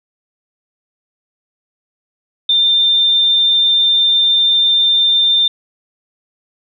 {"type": "tone", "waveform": "sine", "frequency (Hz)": 3593, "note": "A7", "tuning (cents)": 36, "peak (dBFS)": -9, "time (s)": [2.49, 5.48], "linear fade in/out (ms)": 5, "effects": []}